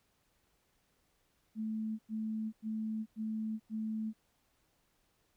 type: tone bursts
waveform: sine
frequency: 218.7 Hz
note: A3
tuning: 10 cents flat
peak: -34 dBFS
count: 5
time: 1.55-4.134 s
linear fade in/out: 50 ms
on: 440 ms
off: 96 ms
effects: pink hiss -75 dBFS RMS until 5.36 s